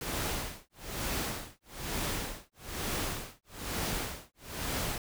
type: noise with tremolo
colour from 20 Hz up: pink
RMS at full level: -33 dBFS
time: 0.01-4.98 s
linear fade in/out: 2 ms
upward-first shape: sine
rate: 1.1 Hz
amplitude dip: 100%
effects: none

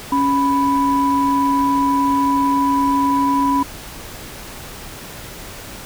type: tone pair together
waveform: sine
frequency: 277.2 / 988.8 Hz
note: C#4 / B5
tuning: 0 / +2 cents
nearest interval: octave + minor seventh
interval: 2202 cents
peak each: -16 / -15 dBFS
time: 0.12-3.63 s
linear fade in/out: 5 ms
effects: tanh soft clip ceiling -7 dBFS + pink hiss -34 dBFS RMS until 5.85 s

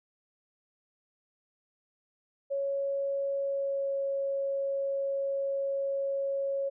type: tone with pitch glide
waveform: sine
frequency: 554.4 to 550.9 Hz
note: C#5 to C#5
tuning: 0 to -11 cents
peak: -28 dBFS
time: 2.5-6.7 s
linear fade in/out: 20 ms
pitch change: -11 cents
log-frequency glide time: 3.38-3.96 s
effects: none

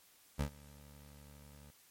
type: tone with ADSR envelope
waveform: 20% pulse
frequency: 72 Hz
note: D2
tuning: 34 cents flat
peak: -26 dBFS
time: 0.38-1.71 s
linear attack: 26 ms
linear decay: 89 ms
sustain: -24 dB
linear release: 11 ms
effects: white hiss -65 dBFS RMS until 1.9 s + MP3 64 kbps

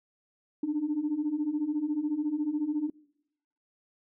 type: beating tone pair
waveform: sine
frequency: 290 / 304 Hz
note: D4 / D#4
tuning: -22 / -40 cents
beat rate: 14 Hz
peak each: -31 / -28 dBFS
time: 0.63-2.9 s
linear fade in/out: 5 ms
effects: noise-tail reverb RT60 0.9 s tail -25 dB re dry + tanh soft clip ceiling -21 dBFS

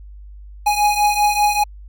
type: beating tone pair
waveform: square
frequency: 830 / 835.1 Hz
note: G#5 / G#5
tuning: -1 / +9 cents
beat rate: 5.1 Hz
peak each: -16 / -20 dBFS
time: 0.66-1.64 s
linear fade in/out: 10 ms
effects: added 50 Hz sine -35 dBFS peak until 1.88 s

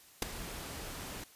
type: noise with ADSR envelope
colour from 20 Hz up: pink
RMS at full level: -27 dBFS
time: 0.22-1.24 s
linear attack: 4 ms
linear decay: 9 ms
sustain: -16 dB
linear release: 4 ms
effects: white hiss -59 dBFS RMS until 1.35 s + resampled to 32000 Hz

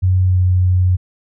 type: tone with pitch glide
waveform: sine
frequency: 92.5 to 91.28 Hz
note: F#2 to F#2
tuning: 0 to -23 cents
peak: -10 dBFS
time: 0.02-0.97 s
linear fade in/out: 20 ms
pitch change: -23 cents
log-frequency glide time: 0.25-0.39 s
effects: none

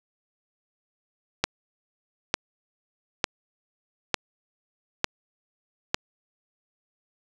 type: click train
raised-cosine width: 0.2 ms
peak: -3 dBFS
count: 6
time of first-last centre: 1.44-5.945 s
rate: 1.11 Hz
effects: none

